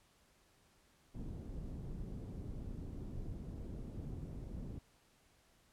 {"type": "low-pass noise", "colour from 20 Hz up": "pink", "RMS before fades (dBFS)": -45, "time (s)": [1.14, 4.79], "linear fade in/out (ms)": 10, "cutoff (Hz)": 260, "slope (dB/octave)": 12, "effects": ["pink hiss -70 dBFS RMS until 5.72 s", "low-pass 12000 Hz 12 dB/octave"]}